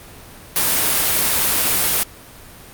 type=noise; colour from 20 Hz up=white; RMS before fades=-17 dBFS; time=0.56-2.03 s; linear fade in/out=0 ms; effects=pink hiss -40 dBFS RMS until 2.73 s + Opus 32 kbps